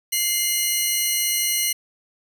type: tone pair together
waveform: 10% pulse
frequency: 2093 / 2911 Hz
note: C7 / F#7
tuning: 0 / -29 cents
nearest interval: tritone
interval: 571 cents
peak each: -14 dBFS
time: 0.12-1.73 s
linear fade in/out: 10 ms
effects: none